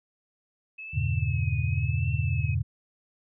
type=tone with vibrato; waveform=sine; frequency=2583 Hz; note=E7; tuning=36 cents flat; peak=-37 dBFS; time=0.78-2.55 s; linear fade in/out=10 ms; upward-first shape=triangle; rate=0.93 Hz; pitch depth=73 cents each way
type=chord; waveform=sine; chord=E diminished seventh; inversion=none; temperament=just; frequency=82.41 / 98.89 / 118.67 / 142.4 Hz; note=E2 / G2 / Bb2 / Db3; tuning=0 / +16 / +31 / +47 cents; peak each=-29 / -29 / -29 / -30 dBFS; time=0.93-2.63 s; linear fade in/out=20 ms
effects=none